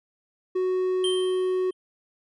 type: tone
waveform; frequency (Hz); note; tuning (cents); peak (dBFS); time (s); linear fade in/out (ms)
triangle; 370; F#4; 0; -20; 0.55-1.71; 10
type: tone with exponential decay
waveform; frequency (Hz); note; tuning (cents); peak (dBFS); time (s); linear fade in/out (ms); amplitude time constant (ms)
square; 3145; G7; +5; -25; 1.04-1.73; 2; 150
effects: resampled to 24000 Hz